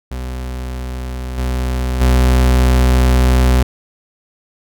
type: tone with level steps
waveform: 40% pulse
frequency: 63 Hz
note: B1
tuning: 35 cents sharp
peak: -21 / -15 / -8 dBFS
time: 0.11-3.63 s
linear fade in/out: 5 ms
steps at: 1.37 / 2 s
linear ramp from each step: 20 ms
effects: none